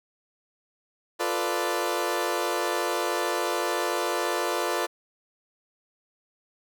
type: chord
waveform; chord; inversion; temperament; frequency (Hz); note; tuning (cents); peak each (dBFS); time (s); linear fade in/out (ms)
20% pulse; B half-diminished seventh; second; equal; 349.2 / 440 / 493.9 / 587.3; F4 / A4 / B4 / D5; 0 / 0 / 0 / 0; -25 / -27 / -26 / -26; 1.19-4.87; 20
effects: none